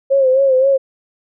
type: tone with vibrato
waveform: sine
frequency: 532 Hz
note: C5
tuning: 29 cents sharp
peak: -9 dBFS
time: 0.1-0.78 s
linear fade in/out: 20 ms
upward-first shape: sine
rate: 3.8 Hz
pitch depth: 64 cents each way
effects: none